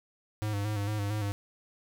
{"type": "tone with vibrato", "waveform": "square", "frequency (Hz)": 103.83, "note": "G#2", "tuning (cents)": 0, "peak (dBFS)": -30, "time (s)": [0.42, 1.32], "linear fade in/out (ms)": 0, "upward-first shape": "square", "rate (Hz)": 4.4, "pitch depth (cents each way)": 46, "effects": []}